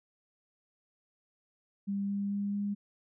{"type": "tone with pitch steps", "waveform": "sine", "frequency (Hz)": [199.3, 200.6, 201.8, 203.1], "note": ["G3", "G3", "G#3", "G#3"], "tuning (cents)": [29, 40, -49, -38], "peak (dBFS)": -30, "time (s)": [1.87, 2.75], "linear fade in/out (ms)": 20, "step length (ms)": 220, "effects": []}